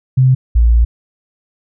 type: tone pair in turn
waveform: sine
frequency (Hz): 129.9 / 57.86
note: C3 / A#1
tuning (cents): -12 / -12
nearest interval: octave + major second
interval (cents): 1400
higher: first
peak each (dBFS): -6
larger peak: neither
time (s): 0.17-0.35 / 0.55-0.85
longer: second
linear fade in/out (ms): 10
effects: none